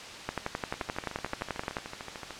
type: two click trains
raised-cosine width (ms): 0.5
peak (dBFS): -23 / -15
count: 22 / 18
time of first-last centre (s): 0.74-2.307 / 0.29-1.768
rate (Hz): 13.4 / 11.5
effects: white hiss -42 dBFS RMS until 2.39 s + low-pass 5000 Hz 12 dB/octave